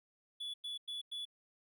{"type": "tone bursts", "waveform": "triangle", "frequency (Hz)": 3428, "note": "A7", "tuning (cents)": -46, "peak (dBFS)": -38, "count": 4, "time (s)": [0.4, 1.254], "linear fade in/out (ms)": 10, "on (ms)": 140, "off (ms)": 98, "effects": []}